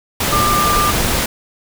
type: tone in noise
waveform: sine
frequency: 1193 Hz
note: D6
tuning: 27 cents sharp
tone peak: -14 dBFS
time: 0.32-0.91 s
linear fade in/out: 5 ms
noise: pink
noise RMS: -17 dBFS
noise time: 0.2-1.26 s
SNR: 0 dB
effects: none